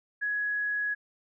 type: tone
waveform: sine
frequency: 1675 Hz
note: G#6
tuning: 14 cents sharp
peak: -27 dBFS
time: 0.21-0.95 s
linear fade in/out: 20 ms
effects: none